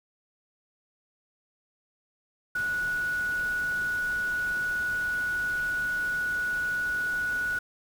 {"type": "tone in noise", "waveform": "sine", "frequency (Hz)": 1467, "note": "F#6", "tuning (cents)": -15, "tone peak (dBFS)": -26, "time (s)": [2.55, 7.59], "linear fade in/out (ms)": 5, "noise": "pink", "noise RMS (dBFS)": -44, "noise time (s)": [2.55, 7.59], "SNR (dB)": 15, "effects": []}